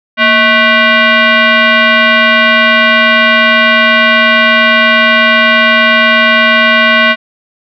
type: tone with frequency modulation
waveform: sine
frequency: 232.1 Hz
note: A#3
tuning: 7 cents flat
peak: -4 dBFS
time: 0.17-7.16 s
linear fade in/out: 50 ms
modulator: 869 Hz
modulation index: 3
effects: none